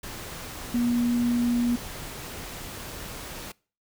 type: tone in noise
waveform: sine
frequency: 240 Hz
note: B3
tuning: 49 cents flat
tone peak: -21 dBFS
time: 0.74-1.76 s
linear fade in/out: 5 ms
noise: pink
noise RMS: -38 dBFS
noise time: 0.03-3.52 s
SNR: +14 dB
effects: noise-tail reverb RT60 0.4 s tail -24 dB re dry